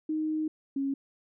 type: tone pair in turn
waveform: sine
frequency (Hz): 311.1 / 274.5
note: D#4 / C#4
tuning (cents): 0 / -17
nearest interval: major second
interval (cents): 217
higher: first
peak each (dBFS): -27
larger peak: neither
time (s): 0.09-0.48 / 0.76-0.94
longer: first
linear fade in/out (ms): 5
effects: none